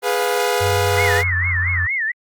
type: chord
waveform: sawtooth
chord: F diminished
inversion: first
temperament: equal with one note detuned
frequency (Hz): 415.3 / 493.9 / 709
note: Ab4 / Cb5 / F5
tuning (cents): 0 / 0 / +26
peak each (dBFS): -17 / -16 / -19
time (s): 0.02-1.24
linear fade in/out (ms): 50
type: tone with pitch glide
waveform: sine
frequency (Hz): 94.6 to 88.26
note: F#2 to F2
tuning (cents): +39 to +19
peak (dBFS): -20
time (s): 0.6-1.87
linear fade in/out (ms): 20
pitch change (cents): -120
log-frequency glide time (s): 0.9-1.39
type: band-pass noise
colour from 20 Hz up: pink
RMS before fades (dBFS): -35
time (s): 0.88-1.87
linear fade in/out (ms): 5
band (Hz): 1100 to 1800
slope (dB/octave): 48
type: tone with vibrato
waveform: sine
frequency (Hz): 1952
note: B6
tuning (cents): -21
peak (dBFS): -18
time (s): 0.97-2.12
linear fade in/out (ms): 10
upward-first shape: sine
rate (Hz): 4.4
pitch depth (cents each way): 200
effects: Opus 32 kbps